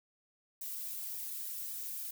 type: noise with flanger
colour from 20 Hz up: violet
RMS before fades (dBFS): -41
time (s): 0.61-2.11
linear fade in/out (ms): 5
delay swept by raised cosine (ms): 1.4 to 2.5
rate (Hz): 3.6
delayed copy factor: -1
effects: none